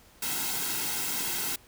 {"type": "noise with comb filter", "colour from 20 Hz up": "white", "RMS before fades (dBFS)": -31, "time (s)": [0.22, 1.56], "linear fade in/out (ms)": 5, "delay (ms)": 1.7, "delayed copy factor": -0.7, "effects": ["pink hiss -57 dBFS RMS until 1.67 s"]}